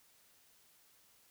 silence, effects white hiss -67 dBFS RMS until 1.3 s

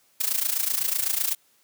blue noise with amplitude modulation, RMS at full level -22 dBFS, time 0.2-1.35 s, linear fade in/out 10 ms, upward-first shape sine, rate 27.9 Hz, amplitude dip 80%, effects white hiss -63 dBFS RMS until 1.63 s + high-pass 100 Hz 12 dB/octave

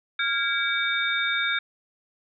sine tone cluster, 1394 / 1639 / 2282 / 3657 Hz, F6 / G#6 / C#7 / A#7, -4 / -23 / +50 / -34 cents, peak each -28 dBFS, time 0.19-1.59 s, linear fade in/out 5 ms, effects none

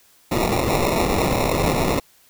white noise with sample-and-hold, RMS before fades -20 dBFS, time 0.31-2 s, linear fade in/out 10 ms, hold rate 1575 Hz, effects white hiss -55 dBFS RMS until 2.29 s

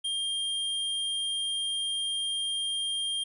square tone, 3204 Hz, G7, 37 cents sharp, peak -29 dBFS, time 0.04-3.24 s, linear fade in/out 10 ms, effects resampled to 32000 Hz

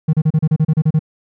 triangle tone bursts, 156 Hz, D#3, 5 cents sharp, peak -7 dBFS, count 11, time 0.08-0.993 s, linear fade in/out 10 ms, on 53 ms, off 33 ms, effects tanh soft clip ceiling -4 dBFS

